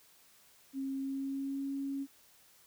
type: tone with pitch glide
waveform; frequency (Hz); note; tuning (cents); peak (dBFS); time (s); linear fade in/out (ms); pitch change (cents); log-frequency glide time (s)
sine; 270 to 275.5; C#4 to C#4; -45 to -11; -34; 0.73-2.07; 50; +34; 0.96-1.68
effects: white hiss -63 dBFS RMS until 2.66 s